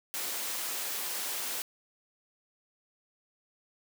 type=high-pass noise; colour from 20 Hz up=white; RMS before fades=-35 dBFS; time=0.14-1.62 s; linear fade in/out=0 ms; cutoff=300 Hz; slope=12 dB/octave; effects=none